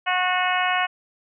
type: harmonic tone with a mistuned harmonic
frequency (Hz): 364.4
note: F#4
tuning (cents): -26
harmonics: 2 / 3 / 4 / 5 / 6 / 7 / 8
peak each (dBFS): -24 / -26 / -27 / -28 / -29 / -29 / -30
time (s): 0.06-0.87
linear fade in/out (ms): 20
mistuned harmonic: 4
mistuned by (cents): +15
effects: none